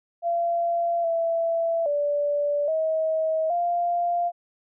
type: tone with pitch steps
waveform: sine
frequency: 684 / 666 / 581 / 637 / 696 Hz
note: F5 / E5 / D5 / D#5 / F5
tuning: -36 / +18 / -19 / +41 / -6 cents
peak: -21 dBFS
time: 0.22-4.32 s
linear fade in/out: 50 ms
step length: 820 ms
effects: none